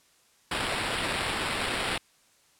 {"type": "noise with sample-and-hold", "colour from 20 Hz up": "violet", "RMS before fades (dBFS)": -30, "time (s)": [0.51, 1.98], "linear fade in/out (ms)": 5, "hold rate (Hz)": 6300, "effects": ["white hiss -63 dBFS RMS until 2.59 s", "low-pass 10000 Hz 12 dB/octave"]}